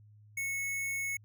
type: tone with sample-and-hold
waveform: sine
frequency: 2199 Hz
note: C#7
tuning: 14 cents flat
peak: -32 dBFS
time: 0.37-1.17 s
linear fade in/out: 5 ms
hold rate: 8820 Hz
effects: added 105 Hz sine -55 dBFS peak until 1.24 s